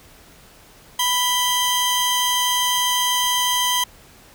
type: tone pair together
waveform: sawtooth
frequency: 987.8 / 3148 Hz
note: B5 / G7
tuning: 0 / +7 cents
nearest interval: octave + minor sixth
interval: 2007 cents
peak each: -17 dBFS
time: 0.99-3.84 s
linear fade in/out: 5 ms
effects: pink hiss -48 dBFS RMS until 4.34 s